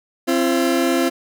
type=tone pair together; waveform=30% pulse; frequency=264.4 / 340.1 Hz; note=C4 / F4; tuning=+18 / -46 cents; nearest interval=major third; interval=436 cents; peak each=-16 dBFS; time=0.27-1.1 s; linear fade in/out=20 ms; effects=none